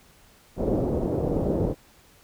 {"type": "low-pass noise", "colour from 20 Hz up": "white", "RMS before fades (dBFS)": -25, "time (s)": [0.56, 1.75], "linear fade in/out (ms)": 50, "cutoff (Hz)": 520, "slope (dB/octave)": 24, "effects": ["pink hiss -56 dBFS RMS until 2.23 s"]}